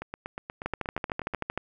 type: two click trains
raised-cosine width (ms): 0.5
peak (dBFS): -20 / -14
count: 12 / 13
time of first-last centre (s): 0.02-1.337 / 0.66-1.576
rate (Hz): 8.35 / 13.1
effects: none